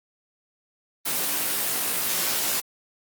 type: noise with comb filter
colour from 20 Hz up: white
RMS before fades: -25 dBFS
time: 1.05-2.61 s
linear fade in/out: 20 ms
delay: 17 ms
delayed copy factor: +0.75
effects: high-pass 150 Hz 12 dB/octave + Opus 24 kbps